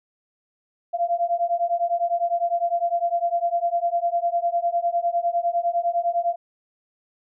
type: beating tone pair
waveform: sine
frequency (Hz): 684 / 693.9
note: F5 / F5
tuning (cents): -36 / -11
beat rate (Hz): 9.9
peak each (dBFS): -23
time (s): 0.93-6.36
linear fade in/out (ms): 20
effects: none